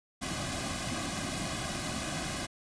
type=noise with comb filter; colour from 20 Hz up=pink; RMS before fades=-35 dBFS; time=0.21-2.47 s; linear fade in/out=20 ms; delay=2.2 ms; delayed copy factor=-0.8; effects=resampled to 22050 Hz